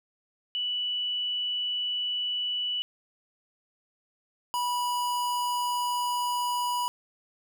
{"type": "tone pair in turn", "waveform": ["sine", "square"], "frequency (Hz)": [2960, 977.6], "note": ["F#7", "B5"], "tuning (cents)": [0, -18], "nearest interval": "octave + perfect fifth", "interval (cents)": 1918, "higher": "first", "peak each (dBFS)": -27, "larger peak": "neither", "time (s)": [[0.55, 2.82], [4.54, 6.88]], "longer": "second", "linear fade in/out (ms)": 0, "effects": []}